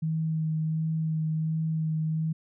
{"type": "tone with vibrato", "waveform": "sine", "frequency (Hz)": 158.6, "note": "D#3", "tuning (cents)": 33, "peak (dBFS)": -25, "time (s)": [0.02, 2.33], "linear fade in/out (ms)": 10, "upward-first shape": "sine", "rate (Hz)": 1.4, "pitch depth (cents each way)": 14, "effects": []}